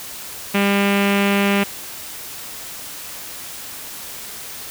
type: tone with low-pass filter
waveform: sawtooth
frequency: 200 Hz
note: G3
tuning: 35 cents sharp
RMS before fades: -17 dBFS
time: 0.54-1.64 s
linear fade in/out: 10 ms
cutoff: 2600 Hz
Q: 3.3
effects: white hiss -33 dBFS RMS until 4.7 s